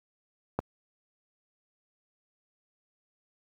click, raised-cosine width 1 ms, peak -13 dBFS, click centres 0.59 s, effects high-pass 60 Hz 12 dB/octave + 9-bit

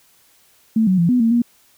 sine tone with pitch steps, 222 / 186.4 / 170.3 / 248.5 / 227.7 / 237.9 Hz, A3 / F#3 / F3 / B3 / A#3 / A#3, +16 / +13 / -43 / +11 / -40 / +35 cents, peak -12 dBFS, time 0.76-1.42 s, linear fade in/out 5 ms, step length 110 ms, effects white hiss -55 dBFS RMS until 1.77 s

